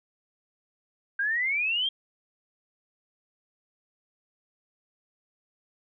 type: exponential sweep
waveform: sine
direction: up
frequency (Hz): 1577 to 3248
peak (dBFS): -24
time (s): 1.19-1.89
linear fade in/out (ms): 5
effects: none